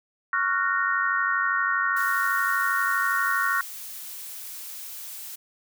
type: chord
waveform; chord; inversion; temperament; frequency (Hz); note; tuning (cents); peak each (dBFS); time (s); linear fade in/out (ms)
sine; Gb major seventh; second; just; 1110 / 1387.5 / 1480 / 1850; Db6 / F6 / Gb6 / Bb6; +2 / -12 / 0 / -14; -27; 0.33-3.61; 2
type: noise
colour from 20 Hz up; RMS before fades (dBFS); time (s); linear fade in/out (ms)
blue; -38; 1.96-5.36; 10
effects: none